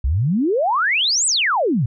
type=exponential two-way sweep; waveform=sine; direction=up then down; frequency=58.2 to 8400 to 104.8 Hz; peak=-15 dBFS; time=0.04-1.86 s; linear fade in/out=5 ms; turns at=1.26 s; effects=none

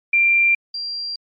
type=tone pair in turn; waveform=sine; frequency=2373 / 4746 Hz; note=D7 / D8; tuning=+17 / +17 cents; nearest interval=octave; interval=1200 cents; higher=second; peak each=-12 / -24 dBFS; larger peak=first; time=0.13-0.55 / 0.74-1.16 s; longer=neither; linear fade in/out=5 ms; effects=MP3 48 kbps

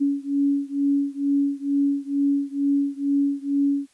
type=beating tone pair; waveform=sine; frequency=280.4 / 282.6 Hz; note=C#4 / C#4; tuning=+20 / +34 cents; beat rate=2.2 Hz; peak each=-22 / -23 dBFS; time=0-3.87 s; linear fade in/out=20 ms; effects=white hiss -61 dBFS RMS until 3.93 s + resampled to 24000 Hz

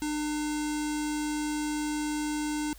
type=tone with low-pass filter; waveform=square; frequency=300 Hz; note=D4; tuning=37 cents sharp; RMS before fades=-31 dBFS; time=0.02-2.73 s; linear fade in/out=0 ms; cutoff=8200 Hz; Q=2.8; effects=added 50 Hz sine -48 dBFS peak until 2.78 s + white hiss -55 dBFS RMS until 2.78 s

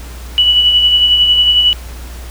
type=tone with tremolo; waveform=sine; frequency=2951 Hz; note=F#7; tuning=5 cents flat; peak=-5 dBFS; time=0.38-1.73 s; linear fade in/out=0 ms; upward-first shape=sine; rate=11 Hz; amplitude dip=40%; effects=added 60 Hz sine -26 dBFS peak until 2.3 s + pink hiss -35 dBFS RMS until 2.3 s

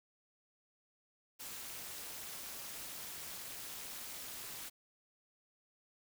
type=noise with amplitude modulation; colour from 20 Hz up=white; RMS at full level=-43 dBFS; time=1.39-4.7 s; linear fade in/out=20 ms; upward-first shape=sine; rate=284 Hz; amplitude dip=75%; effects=none

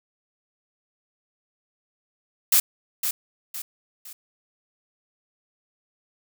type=noise with echo; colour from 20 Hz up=blue; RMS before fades=-17 dBFS; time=2.52-2.6 s; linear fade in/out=5 ms; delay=510 ms; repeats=3; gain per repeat=-8 dB; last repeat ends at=4.13 s; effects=none

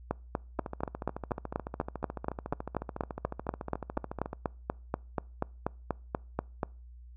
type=two click trains; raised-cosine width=1 ms; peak=-22 / -15 dBFS; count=53 / 28; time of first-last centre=0.59-4.331 / 0.11-6.632 s; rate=13.9 / 4.14 Hz; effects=noise-tail reverb RT60 0.4 s tail -26 dB re dry + added 60 Hz sine -47 dBFS peak until 7.16 s

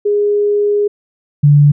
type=tone pair in turn; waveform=sine; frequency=412.3 / 145.5 Hz; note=G#4 / D3; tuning=-13 / -16 cents; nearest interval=octave + tritone; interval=1803 cents; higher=first; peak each=-10 / -4 dBFS; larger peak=second; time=0.05-0.88 / 1.43-1.72 s; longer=first; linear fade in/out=10 ms; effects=none

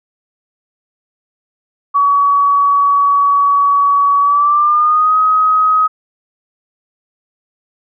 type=tone with pitch glide; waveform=sine; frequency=1132 to 1263.3 Hz; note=C#6 to D#6; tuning=+36 to +26 cents; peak=-8 dBFS; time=1.94-5.88 s; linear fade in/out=20 ms; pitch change=+190 cents; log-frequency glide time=4.2-5.17 s; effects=none

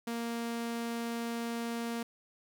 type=tone; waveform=sawtooth; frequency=233.1 Hz; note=A#3; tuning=in tune; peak=-30 dBFS; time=0.07-2.03 s; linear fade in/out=5 ms; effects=none

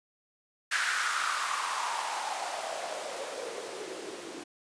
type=noise with band-pass filter sweep; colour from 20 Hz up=blue; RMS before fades=-34 dBFS; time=0.71-4.44 s; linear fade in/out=10 ms; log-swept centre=1600 to 320 Hz; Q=4.6; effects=resampled to 22050 Hz

